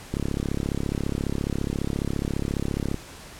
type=click train; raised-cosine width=3 ms; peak=-13 dBFS; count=98; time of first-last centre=0.14-2.943 s; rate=34.6 Hz; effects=pink hiss -43 dBFS RMS until 3.39 s + low-pass 11000 Hz 12 dB/octave